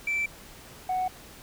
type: tone pair in turn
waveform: sine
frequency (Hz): 2331 / 741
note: D7 / F#5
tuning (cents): -14 / +2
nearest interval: octave + minor sixth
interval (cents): 1984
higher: first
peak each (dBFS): -23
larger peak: neither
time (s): 0.07-0.26 / 0.89-1.08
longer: neither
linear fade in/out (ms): 5
effects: tanh soft clip ceiling -23 dBFS + pink hiss -48 dBFS RMS until 1.42 s